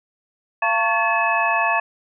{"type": "tone cluster", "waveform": "sine", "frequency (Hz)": [685, 898, 1114, 1722, 2585], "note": ["F5", "A5", "C#6", "A6", "E7"], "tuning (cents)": [-34, 35, 8, -38, -34], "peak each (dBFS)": -23, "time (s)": [0.62, 1.8], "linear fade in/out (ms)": 5, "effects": []}